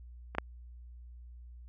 clicks, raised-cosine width 0.5 ms, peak -24 / -13 dBFS, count 2, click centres 0.35 / 0.384 s, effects added 60 Hz sine -47 dBFS peak until 1.68 s

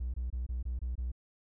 triangle tone bursts, 61.5 Hz, B1, 7 cents flat, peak -29 dBFS, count 7, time 0-1.118 s, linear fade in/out 10 ms, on 140 ms, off 23 ms, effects tanh soft clip ceiling -28 dBFS

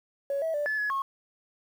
sine tone with pitch steps, 559 / 648 / 587 / 1727 / 1692 / 1089 Hz, C#5 / E5 / D5 / A6 / G#6 / C#6, +14 / -30 / -1 / -33 / +32 / -31 cents, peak -25 dBFS, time 0.3-1.02 s, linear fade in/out 2 ms, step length 120 ms, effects tanh soft clip ceiling -23 dBFS + 9-bit

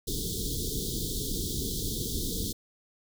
pink band-stop noise, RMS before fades -32 dBFS, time 0.07-2.53 s, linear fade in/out 10 ms, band 470 to 3300 Hz, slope 96 dB/octave, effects none

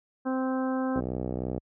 harmonic tone, 260.5 Hz, C4, 7 cents flat, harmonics 1 / 2 / 3 / 4 / 5 / 6, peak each -27 / -33 / -37 / -39 / -41 / -43 dBFS, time 0.25-1.01 s, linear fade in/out 20 ms
click train, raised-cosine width 2 ms, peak -18 dBFS, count 40, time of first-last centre 0.96-1.579 s, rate 63 Hz
effects high-pass 60 Hz 12 dB/octave

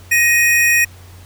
square tone pair together, 1878.5 / 2488 Hz, A#6 / D#7, +13 / -1 cents, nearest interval perfect fourth, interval 486 cents, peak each -14 dBFS, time 0.11-0.85 s, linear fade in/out 10 ms, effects added 90 Hz sine -38 dBFS peak until 1.25 s + pink hiss -45 dBFS RMS until 1.25 s

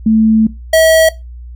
sine / square tone pair in turn, 220 / 643.8 Hz, A3 / E5, 0 / -41 cents, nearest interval octave + perfect fifth, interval 1859 cents, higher second, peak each -6 dBFS, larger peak neither, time 0.06-0.47 / 0.73-1.09 s, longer first, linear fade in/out 5 ms, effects noise-tail reverb RT60 0.2 s tail -18 dB re dry + added 60 Hz sine -27 dBFS peak until 1.55 s

